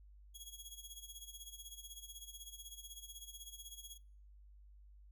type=tone with tremolo; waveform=15% pulse; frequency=3322 Hz; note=G#7; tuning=in tune; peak=-40 dBFS; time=0.34-3.98 s; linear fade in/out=20 ms; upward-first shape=sine; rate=16 Hz; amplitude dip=80%; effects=noise-tail reverb RT60 0.5 s tail -22 dB re dry + added 50 Hz sine -57 dBFS peak until 5.11 s